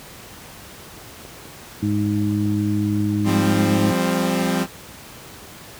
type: clicks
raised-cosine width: 2 ms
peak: -25 dBFS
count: 4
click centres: 1.251 / 1.455 / 2.458 / 3.005 s
type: harmonic tone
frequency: 103.83 Hz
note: G#2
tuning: in tune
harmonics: 1 / 2 / 3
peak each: -22 / -22 / -22 dBFS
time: 1.82-3.92 s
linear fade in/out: 10 ms
type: chord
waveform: sawtooth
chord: F suspended second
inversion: none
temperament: equal with one note detuned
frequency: 174.61 / 199.31 / 261.6 Hz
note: F3 / G3 / C4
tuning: 0 / +29 / 0 cents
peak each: -19 dBFS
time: 3.24-4.67 s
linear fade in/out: 50 ms
effects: pink hiss -40 dBFS RMS until 5.79 s + high-pass 60 Hz 12 dB/octave

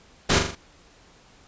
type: noise with echo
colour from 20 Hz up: pink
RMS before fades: -19 dBFS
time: 0.29-0.39 s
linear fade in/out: 10 ms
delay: 41 ms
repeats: 4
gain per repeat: -5 dB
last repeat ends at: 0.554 s
effects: pink hiss -54 dBFS RMS until 1.47 s + resampled to 16000 Hz

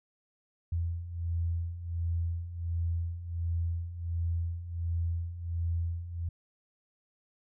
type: beating tone pair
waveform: sine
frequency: 83.6 / 85 Hz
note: E2 / F2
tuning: +25 / -46 cents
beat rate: 1.4 Hz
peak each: -36 / -31 dBFS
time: 0.72-6.29 s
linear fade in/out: 5 ms
effects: none

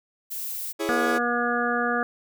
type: noise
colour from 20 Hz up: violet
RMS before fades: -32 dBFS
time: 0.3-0.73 s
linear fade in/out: 20 ms
type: chord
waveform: 40% pulse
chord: C# minor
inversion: first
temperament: equal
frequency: 329.6 / 415.3 / 554.4 Hz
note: E4 / G#4 / C#5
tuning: 0 / 0 / 0 cents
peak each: -28 / -29 / -31 dBFS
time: 0.79-1.19 s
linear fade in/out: 20 ms
type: harmonic tone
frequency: 240 Hz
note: B3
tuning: 49 cents flat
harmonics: 1 / 2 / 3 / 5 / 6 / 7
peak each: -29 / -29 / -29 / -29 / -29 / -29 dBFS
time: 0.89-2.03 s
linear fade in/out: 0 ms
effects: none

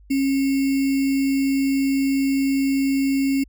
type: tone with sample-and-hold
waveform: sine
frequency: 272.3 Hz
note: C#4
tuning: 31 cents flat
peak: -17 dBFS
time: 0.1-3.44 s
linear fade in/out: 10 ms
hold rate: 2450 Hz
effects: added 50 Hz sine -46 dBFS peak until 3.48 s

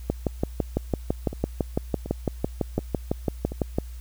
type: two click trains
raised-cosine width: 2 ms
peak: -9 / -20 dBFS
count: 23 / 4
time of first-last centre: 0.1-3.785 / 1.33-3.52 s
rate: 5.97 / 1.37 Hz
effects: added 60 Hz sine -35 dBFS peak until 4 s + white hiss -54 dBFS RMS until 4 s

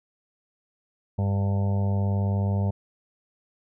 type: harmonic tone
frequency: 99.2 Hz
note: G2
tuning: 21 cents sharp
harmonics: 1 / 2 / 4 / 5 / 6 / 7 / 8 / 9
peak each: -22 / -29 / -40 / -40 / -39 / -41 / -46 / -42 dBFS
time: 1.18-2.71 s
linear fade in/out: 10 ms
effects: none

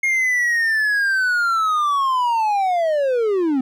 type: linear sweep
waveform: triangle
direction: down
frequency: 2148 to 250.6 Hz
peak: -14 dBFS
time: 0.03-3.61 s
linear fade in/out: 5 ms
effects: none

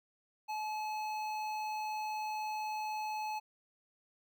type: tone with notch filter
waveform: square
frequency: 858 Hz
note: A5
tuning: 44 cents flat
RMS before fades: -38 dBFS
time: 0.48-3.4 s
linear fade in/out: 20 ms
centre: 10000 Hz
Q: 0.58
effects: none

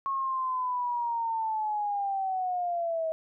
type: linear sweep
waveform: sine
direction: down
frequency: 1095 to 636 Hz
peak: -27 dBFS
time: 0.06-3.12 s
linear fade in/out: 0 ms
effects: none

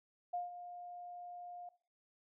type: tone with ADSR envelope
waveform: sine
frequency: 708 Hz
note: F5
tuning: 23 cents sharp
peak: -35 dBFS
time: 0.33-1.69 s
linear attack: 10 ms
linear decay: 160 ms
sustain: -11 dB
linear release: 4 ms
effects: noise-tail reverb RT60 0.4 s tail -17 dB re dry

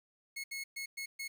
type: tone bursts at uneven times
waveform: sawtooth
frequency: 2179 Hz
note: C#7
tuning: 30 cents flat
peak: -35 dBFS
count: 5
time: 0.36-0.44 / 0.51-0.64 / 0.76-0.86 / 0.97-1.06 / 1.19-1.28 s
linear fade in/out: 10 ms
effects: 11-bit

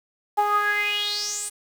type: tone with band-pass filter sweep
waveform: sawtooth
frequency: 413.6 Hz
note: G#4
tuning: 7 cents flat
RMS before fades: -24 dBFS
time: 0.37-1.5 s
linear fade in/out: 20 ms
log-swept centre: 840 to 9300 Hz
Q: 7
effects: 7-bit

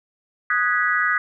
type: chord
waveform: sine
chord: G# minor seventh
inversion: second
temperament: equal with one note detuned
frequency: 1244.5 / 1480 / 1661.2 / 1952.8 Hz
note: D#6 / F#6 / G#6 / B6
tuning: 0 / 0 / 0 / -20 cents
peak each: -23 dBFS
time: 0.5-1.18 s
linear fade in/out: 2 ms
effects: none

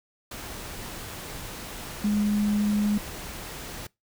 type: tone in noise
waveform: sine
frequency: 207.7 Hz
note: G#3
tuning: in tune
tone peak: -21 dBFS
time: 2.04-2.98 s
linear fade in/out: 5 ms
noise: pink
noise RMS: -38 dBFS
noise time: 0.31-3.87 s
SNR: +14 dB
effects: noise-tail reverb RT60 0.2 s tail -23 dB re dry

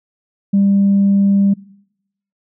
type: tone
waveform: sine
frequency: 198.5 Hz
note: G3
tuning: 22 cents sharp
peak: -8 dBFS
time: 0.53-1.54 s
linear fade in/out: 10 ms
effects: noise-tail reverb RT60 0.8 s tail -23 dB re dry + tanh soft clip ceiling -6 dBFS

